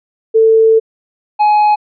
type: tone pair in turn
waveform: sine / triangle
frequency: 445.5 / 841 Hz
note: A4 / G#5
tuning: +22 / +22 cents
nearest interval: major seventh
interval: 1100 cents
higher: second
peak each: -5 dBFS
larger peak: neither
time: 0.34-0.8 / 1.39-1.76 s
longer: first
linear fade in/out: 20 ms
effects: resampled to 11025 Hz